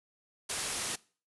white low-pass noise, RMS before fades -36 dBFS, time 0.49-0.96 s, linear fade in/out 10 ms, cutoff 11000 Hz, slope 96 dB/octave, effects noise-tail reverb RT60 0.4 s tail -22 dB re dry

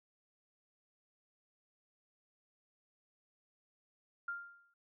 sine tone with exponential decay, 1396.9 Hz, F6, in tune, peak -35 dBFS, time 4.28-4.74 s, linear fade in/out 5 ms, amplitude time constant 100 ms, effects none

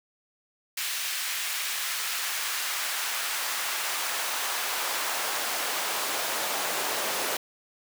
pink noise with high-pass filter sweep, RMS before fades -30 dBFS, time 0.77-7.37 s, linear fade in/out 5 ms, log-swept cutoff 2100 to 480 Hz, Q 0.88, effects none

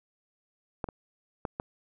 clicks, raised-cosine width 1 ms, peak -17 / -24 / -17 / -18 dBFS, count 4, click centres 0.842 / 0.888 / 1.452 / 1.599 s, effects none

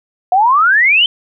sine exponential sweep, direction up, 707 to 3136 Hz, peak -7 dBFS, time 0.32-1.06 s, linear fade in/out 2 ms, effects none

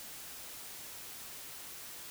silence, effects white hiss -47 dBFS RMS until 2.1 s

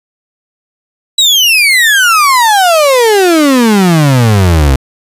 35% pulse exponential sweep, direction down, 3951 to 64.2 Hz, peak -3 dBFS, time 1.18-4.76 s, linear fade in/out 5 ms, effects resampled to 32000 Hz

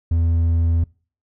sine tone with hard clipping, 83.3 Hz, E2, 19 cents sharp, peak -16 dBFS, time 0.11-0.84 s, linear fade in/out 5 ms, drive 3 dB, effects noise-tail reverb RT60 0.4 s tail -25 dB re dry

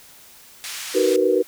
white band-pass noise, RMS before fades -32 dBFS, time 0.64-1.16 s, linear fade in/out 0 ms, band 1400 to 7400 Hz, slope 12 dB/octave
sine chord, B major seventh, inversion first, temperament equal with one note detuned, 311.1 / 377.6 / 466.2 / 493.9 Hz, D#4 / F#4 / A#4 / B4, 0 / +35 / 0 / 0 cents, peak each -24 / -19 / -21 / -20 dBFS, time 0.94-1.43 s, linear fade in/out 20 ms
effects white hiss -47 dBFS RMS until 1.47 s

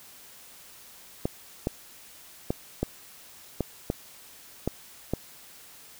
clicks, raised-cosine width 2 ms, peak -12 dBFS, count 8, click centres 1.255 / 1.671 / 2.505 / 2.83 / 3.607 / 3.901 / 4.676 / 5.136 s, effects white hiss -50 dBFS RMS until 5.99 s

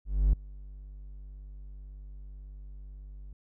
triangle tone with ADSR envelope, 49.07 Hz, G1, 2 cents sharp, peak -16 dBFS, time 0.05-3.33 s, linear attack 280 ms, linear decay 6 ms, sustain -24 dB, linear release 4 ms, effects none

